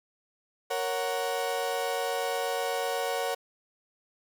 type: chord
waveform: 35% pulse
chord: F# major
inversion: first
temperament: equal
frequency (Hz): 466.2 / 554.4 / 740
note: A#4 / C#5 / F#5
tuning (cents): 0 / 0 / 0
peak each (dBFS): -31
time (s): 0.7-3.35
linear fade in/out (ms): 10
effects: none